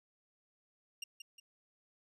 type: tone with echo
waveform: 25% pulse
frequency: 2800 Hz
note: F7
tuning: 4 cents sharp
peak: -35 dBFS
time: 1.02-1.04 s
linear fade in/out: 5 ms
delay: 180 ms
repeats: 2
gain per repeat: -7 dB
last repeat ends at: 1.4 s
effects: resampled to 32000 Hz